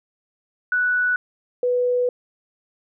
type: tone pair in turn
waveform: sine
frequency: 1479 / 493.6 Hz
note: F#6 / B4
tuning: -1 / -1 cents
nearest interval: octave + perfect fifth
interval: 1900 cents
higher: first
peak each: -17 dBFS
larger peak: neither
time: 0.72-1.16 / 1.63-2.09 s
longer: second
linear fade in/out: 2 ms
effects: none